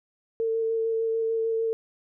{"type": "tone with vibrato", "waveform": "sine", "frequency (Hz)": 450.8, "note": "A4", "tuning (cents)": 42, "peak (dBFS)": -23, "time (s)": [0.4, 1.73], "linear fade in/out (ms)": 0, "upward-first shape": "square", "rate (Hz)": 6.7, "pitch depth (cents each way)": 10, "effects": []}